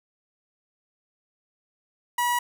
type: tone with notch filter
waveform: sawtooth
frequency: 968 Hz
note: B5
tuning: 35 cents flat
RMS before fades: -24 dBFS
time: 2.18-2.39 s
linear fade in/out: 5 ms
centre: 4400 Hz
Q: 1.3
effects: 9-bit